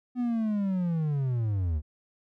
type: linear sweep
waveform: triangle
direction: down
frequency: 250.6 to 71 Hz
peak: -23 dBFS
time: 0.15-1.82 s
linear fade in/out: 50 ms
effects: none